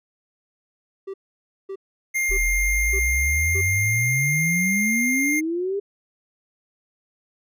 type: tone bursts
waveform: triangle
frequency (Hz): 388.5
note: G4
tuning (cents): -16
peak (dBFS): -27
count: 5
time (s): 1.07-3.615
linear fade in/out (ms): 10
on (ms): 69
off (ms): 550
type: tone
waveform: square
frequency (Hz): 2115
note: C7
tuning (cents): +18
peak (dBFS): -21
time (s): 2.14-5.41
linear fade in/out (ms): 20
type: exponential sweep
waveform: sine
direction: up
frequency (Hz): 36.69 to 408.7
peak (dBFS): -22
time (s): 2.29-5.8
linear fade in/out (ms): 10
effects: none